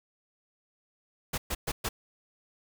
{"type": "noise bursts", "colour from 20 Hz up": "pink", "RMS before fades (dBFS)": -31, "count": 4, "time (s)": [1.33, 1.89], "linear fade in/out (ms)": 10, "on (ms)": 50, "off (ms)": 120, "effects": []}